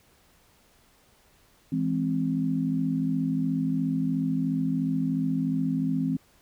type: chord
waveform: sine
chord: E augmented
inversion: none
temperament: equal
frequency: 164.81 / 207.7 / 261.6 Hz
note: E3 / G#3 / B#3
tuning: 0 / 0 / 0 cents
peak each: -28 / -32 / -26 dBFS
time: 1.72-6.17 s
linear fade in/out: 5 ms
effects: pink hiss -61 dBFS RMS until 6.41 s